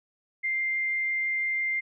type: tone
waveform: sine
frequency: 2098 Hz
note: C7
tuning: 4 cents sharp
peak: -25 dBFS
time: 0.43-1.81 s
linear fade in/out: 20 ms
effects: none